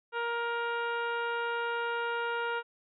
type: harmonic tone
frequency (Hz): 469.9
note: A#4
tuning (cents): +14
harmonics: 1 / 2 / 3 / 4 / 5 / 6 / 7 / 8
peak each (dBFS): -35 / -35 / -34 / -46 / -47 / -45 / -53 / -54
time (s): 0.12-2.63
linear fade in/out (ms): 50
effects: none